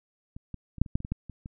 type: clicks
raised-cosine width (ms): 5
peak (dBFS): -28 / -24 / -29 / -8 / -29 / -11 / -25 / -24 / -16 / -28 / -27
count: 11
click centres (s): 0.365 / 0.543 / 0.783 / 0.816 / 0.862 / 0.955 / 1.004 / 1.049 / 1.12 / 1.297 / 1.459
effects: none